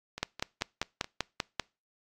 two click trains, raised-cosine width 0.2 ms, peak -22 / -11 dBFS, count 5 / 8, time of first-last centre 0.18-1.044 / 0.23-1.597 s, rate 4.63 / 5.12 Hz, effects noise-tail reverb RT60 0.3 s tail -26 dB re dry + AAC 64 kbps

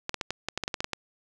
clicks, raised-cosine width 0.2 ms, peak -12 dBFS, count 12, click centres 0.094 / 0.143 / 0.212 / 0.306 / 0.486 / 0.576 / 0.637 / 0.679 / 0.742 / 0.805 / 0.844 / 0.933 s, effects none

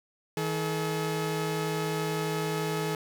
sawtooth tone pair together, 160 / 428.4 Hz, D#3 / A4, +49 / -46 cents, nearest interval octave + perfect fourth, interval 1705 cents, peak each -27 dBFS, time 0.37-2.95 s, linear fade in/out 2 ms, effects none

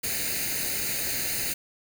white noise with comb filter, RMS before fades -29 dBFS, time 0.03-1.54 s, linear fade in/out 10 ms, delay 0.45 ms, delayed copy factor +0.75, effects none

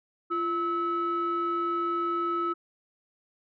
sine tone pair together, 343.1 / 1298.2 Hz, F4 / E6, -31 / -27 cents, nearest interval octave + major seventh, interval 2304 cents, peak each -29 / -26 dBFS, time 0.3-2.54 s, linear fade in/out 20 ms, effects tanh soft clip ceiling -21 dBFS

